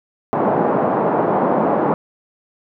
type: band-pass noise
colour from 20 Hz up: white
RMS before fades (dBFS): -17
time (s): 0.33-1.94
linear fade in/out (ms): 0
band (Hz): 160 to 910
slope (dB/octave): 24
effects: none